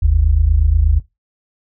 sine tone pair together, 48.25 / 76.6 Hz, G1 / D#2, -27 / -27 cents, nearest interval minor sixth, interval 800 cents, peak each -12 dBFS, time 0.02-1 s, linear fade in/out 10 ms, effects noise-tail reverb RT60 0.2 s tail -19 dB re dry

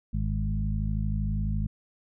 harmonic tone with a mistuned harmonic, 52.3 Hz, G#1, 13 cents sharp, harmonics 1 / 2 / 3 / 4, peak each -28 / -31 / -33 / -34 dBFS, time 0.13-1.67 s, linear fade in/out 10 ms, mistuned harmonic 1, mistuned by -41 cents, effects none

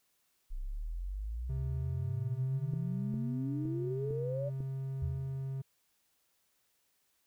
sine exponential sweep, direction up, 30.24 to 587 Hz, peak -35 dBFS, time 0.5-4.5 s, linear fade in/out 20 ms
triangle tone with pitch glide, 131.8 to 134.26 Hz, C3 to C3, +13 to +45 cents, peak -33 dBFS, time 1.49-5.62 s, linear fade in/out 10 ms, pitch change +32 cents, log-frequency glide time 2.88-4.97 s
clicks, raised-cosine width 3 ms, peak -32 dBFS, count 5, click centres 2.736 / 3.141 / 3.655 / 4.108 / 4.605 s
sine tone with exponential decay, 83.1 Hz, E2, 15 cents sharp, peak -30 dBFS, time 5.02-5.53 s, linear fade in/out 5 ms, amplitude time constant 110 ms
effects white hiss -75 dBFS RMS until 7.26 s

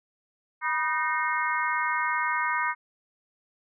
harmonic tone with a mistuned harmonic, 307.7 Hz, D#4, 19 cents flat, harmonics 3 / 4 / 5 / 6 / 7, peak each -29 / -30 / -31 / -32 / -32 dBFS, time 0.61-2.75 s, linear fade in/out 50 ms, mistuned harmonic 3, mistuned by +83 cents, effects none

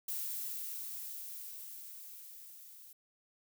violet noise with level ramp, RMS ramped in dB -38 to -55 dBFS, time 0.08-2.93 s, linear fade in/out 5 ms, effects none

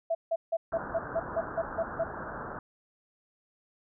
sine tone bursts, 662 Hz, E5, 7 cents sharp, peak -25 dBFS, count 10, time 0.1-2.04 s, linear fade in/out 10 ms, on 50 ms, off 160 ms
white low-pass noise, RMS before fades -39 dBFS, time 0.72-2.59 s, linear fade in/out 2 ms, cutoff 1600 Hz, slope 96 dB/octave
effects none

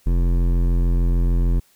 triangle tone with hard clipping, 43.38 Hz, F1, 11 cents flat, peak -17 dBFS, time 0.06-1.6 s, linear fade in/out 10 ms, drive 18 dB, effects white hiss -58 dBFS RMS until 1.75 s

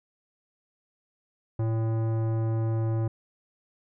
sine tone with tanh clipping, 112.3 Hz, A2, 36 cents sharp, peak -26 dBFS, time 1.59-3.08 s, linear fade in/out 5 ms, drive 16 dB, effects none

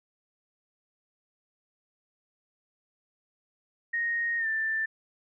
sine tone with pitch glide, 1864.7 to 1774.3 Hz, A#6 to A6, 0 to +14 cents, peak -26 dBFS, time 3.93-4.86 s, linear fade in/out 10 ms, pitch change -86 cents, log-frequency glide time 4.38-4.47 s, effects none

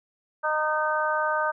harmonic tone, 307.3 Hz, D#4, 21 cents flat, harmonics 2 / 3 / 4 / 5, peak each -28 / -28 / -28 / -28 dBFS, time 0.43-1.52 s, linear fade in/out 20 ms, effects none

